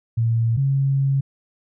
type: tone pair in turn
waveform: sine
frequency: 114.8 / 136.89 Hz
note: A#2 / C#3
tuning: -26 / -21 cents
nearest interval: minor third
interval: 305 cents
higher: second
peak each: -16 dBFS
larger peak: neither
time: 0.17-0.57 / 0.57-1.21 s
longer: second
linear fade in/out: 10 ms
effects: none